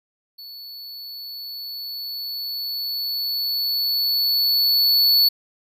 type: tone with level ramp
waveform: square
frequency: 4435 Hz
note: C#8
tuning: in tune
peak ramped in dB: -37 to -13 dBFS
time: 0.38-5.29 s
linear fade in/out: 10 ms
effects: none